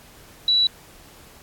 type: tone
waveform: sine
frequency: 3933 Hz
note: B7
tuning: 8 cents flat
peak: -15 dBFS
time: 0.48-0.67 s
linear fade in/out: 2 ms
effects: pink hiss -48 dBFS RMS until 1.42 s + AAC 64 kbps